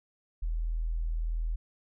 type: tone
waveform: sine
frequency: 40.77 Hz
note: E1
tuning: 18 cents flat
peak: -28 dBFS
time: 0.42-1.56 s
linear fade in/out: 10 ms
effects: none